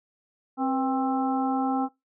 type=harmonic tone with a mistuned harmonic; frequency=264.6 Hz; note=C4; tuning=20 cents sharp; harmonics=1 / 2 / 3 / 4 / 5; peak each=-25 / -37 / -27 / -37 / -35 dBFS; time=0.57-1.89 s; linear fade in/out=50 ms; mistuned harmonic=2; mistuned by=-120 cents; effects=noise-tail reverb RT60 0.2 s tail -22 dB re dry